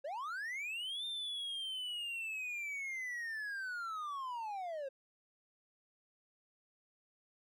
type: linear two-way sweep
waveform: triangle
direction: up then down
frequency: 523.3 to 3626 to 523.3 Hz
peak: -37 dBFS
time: 0.04-4.89 s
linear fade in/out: 10 ms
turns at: 1.05 s
effects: none

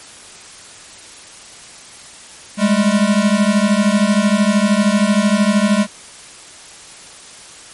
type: beating tone pair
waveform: square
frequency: 200 / 213 Hz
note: G3 / G#3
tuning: +35 / +44 cents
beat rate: 13 Hz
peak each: -15 dBFS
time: 2.57-5.87 s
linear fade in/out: 50 ms
effects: white hiss -38 dBFS RMS until 7.73 s + MP3 48 kbps

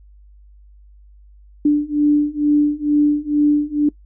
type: beating tone pair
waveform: sine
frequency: 293.7 / 295.9 Hz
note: D4 / D4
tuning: 0 / +13 cents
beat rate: 2.2 Hz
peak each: -16 / -15 dBFS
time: 1.65-3.89 s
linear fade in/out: 5 ms
effects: noise-tail reverb RT60 0.1 s tail -21 dB re dry + added 50 Hz sine -43 dBFS peak until 4.05 s

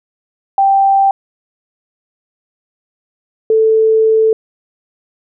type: tone pair in turn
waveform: sine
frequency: 784 / 441.3 Hz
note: G5 / A4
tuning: 0 / +5 cents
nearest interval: minor seventh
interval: 995 cents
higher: first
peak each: -7 dBFS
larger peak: neither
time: 0.58-1.11 / 3.5-4.33 s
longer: second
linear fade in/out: 2 ms
effects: none

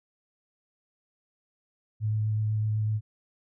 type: tone with vibrato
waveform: sine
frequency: 107.7 Hz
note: A2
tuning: 37 cents flat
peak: -24 dBFS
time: 2-3.01 s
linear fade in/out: 50 ms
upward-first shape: sine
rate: 8 Hz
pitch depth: 12 cents each way
effects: none

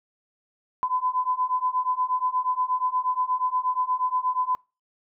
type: beating tone pair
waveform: sine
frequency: 1006 / 1014.4 Hz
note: B5 / B5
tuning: +32 / +46 cents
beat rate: 8.4 Hz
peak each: -26 / -25 dBFS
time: 0.83-4.55 s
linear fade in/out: 0 ms
effects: noise-tail reverb RT60 0.3 s tail -26 dB re dry

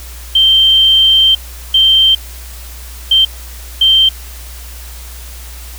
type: tone bursts at uneven times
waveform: sine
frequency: 3136 Hz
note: G7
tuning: in tune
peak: -5 dBFS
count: 4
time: 0.35-1.35 / 1.74-2.15 / 3.11-3.25 / 3.81-4.09 s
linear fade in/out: 5 ms
effects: added 60 Hz sine -28 dBFS peak until 5.78 s + white hiss -34 dBFS RMS until 5.78 s

